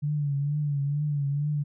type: tone with vibrato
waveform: sine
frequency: 144.7 Hz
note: D3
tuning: 25 cents flat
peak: -24 dBFS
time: 0.02-1.64 s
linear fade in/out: 20 ms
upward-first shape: triangle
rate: 2.2 Hz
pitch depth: 70 cents each way
effects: none